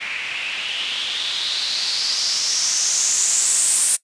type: noise with low-pass filter sweep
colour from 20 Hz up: blue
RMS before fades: -21 dBFS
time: 0-3.97 s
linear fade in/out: 20 ms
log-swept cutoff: 2300 to 9100 Hz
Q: 4.7
effects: noise-tail reverb RT60 0.1 s tail -19 dB re dry + resampled to 22050 Hz